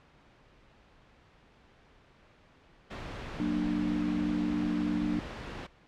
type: noise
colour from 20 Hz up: pink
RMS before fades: -40 dBFS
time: 2.9-5.67 s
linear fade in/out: 10 ms
type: chord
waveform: sine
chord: Gb augmented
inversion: none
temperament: equal with one note detuned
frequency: 185 / 233.1 / 298.6 Hz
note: Gb3 / Bb3 / D4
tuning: 0 / 0 / +29 cents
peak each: -34 / -33 / -30 dBFS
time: 3.4-5.19 s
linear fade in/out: 0 ms
effects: pink hiss -60 dBFS RMS until 5.87 s + low-pass 3000 Hz 12 dB/octave